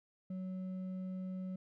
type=tone with hard clipping; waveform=sine; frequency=186.1 Hz; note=F#3; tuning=10 cents sharp; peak=-40 dBFS; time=0.3-1.56 s; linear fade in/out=5 ms; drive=4 dB; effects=none